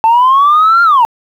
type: linear two-way sweep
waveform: sine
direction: up then down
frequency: 879 to 1405 to 879 Hz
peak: -3 dBFS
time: 0.04-1.05 s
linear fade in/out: 0 ms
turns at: 0.83 s
effects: tanh soft clip ceiling -2 dBFS + 7-bit